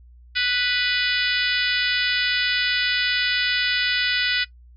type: harmonic tone with a mistuned harmonic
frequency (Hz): 493.9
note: B4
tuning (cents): 0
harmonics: 3 / 4 / 5 / 6 / 7 / 8 / 9 / 10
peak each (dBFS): -25 / -26 / -27 / -28 / -28 / -29 / -30 / -30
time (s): 0.35-4.45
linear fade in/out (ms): 20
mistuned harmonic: 10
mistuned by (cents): +17
effects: noise-tail reverb RT60 0.1 s tail -19 dB re dry + added 60 Hz sine -45 dBFS peak until 4.76 s